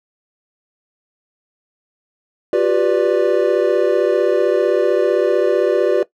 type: chord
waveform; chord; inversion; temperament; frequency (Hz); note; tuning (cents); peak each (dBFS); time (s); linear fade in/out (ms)
triangle; G dominant seventh; third; equal with one note detuned; 356.4 / 392 / 493.9 / 587.3; F4 / G4 / B4 / D5; +35 / 0 / 0 / 0; -16; 2.53-6.03; 2
effects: noise-tail reverb RT60 0.1 s tail -17 dB re dry